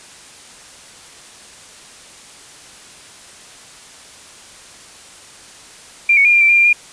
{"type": "tone with pitch steps", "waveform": "sine", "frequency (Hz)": [2379, 2225, 2413, 2390, 2340, 2397, 2382, 2418], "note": ["D7", "C#7", "D7", "D7", "D7", "D7", "D7", "D7"], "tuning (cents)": [22, 6, 46, 30, -7, 35, 24, 50], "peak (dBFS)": -8, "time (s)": [6.09, 6.73], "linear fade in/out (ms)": 5, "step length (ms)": 80, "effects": ["white hiss -40 dBFS RMS until 6.92 s", "resampled to 22050 Hz"]}